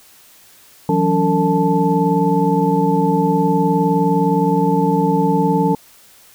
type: tone cluster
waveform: sine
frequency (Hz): 165.5 / 185 / 283.3 / 452.9 / 875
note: E3 / F#3 / C#4 / A#4 / A5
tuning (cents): +7 / 0 / +38 / -50 / -10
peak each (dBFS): -19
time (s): 0.89-5.75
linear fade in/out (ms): 2
effects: white hiss -47 dBFS RMS until 6.34 s